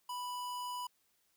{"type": "tone", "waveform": "square", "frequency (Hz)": 987.8, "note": "B5", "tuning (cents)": 0, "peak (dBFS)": -39, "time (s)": [0.09, 0.87], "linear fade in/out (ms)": 5, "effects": ["white hiss -75 dBFS RMS until 1.36 s"]}